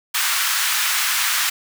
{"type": "high-pass noise", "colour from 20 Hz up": "pink", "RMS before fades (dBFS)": -20, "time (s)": [0.14, 1.5], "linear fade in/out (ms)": 10, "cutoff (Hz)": 1200, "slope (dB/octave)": 24, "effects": []}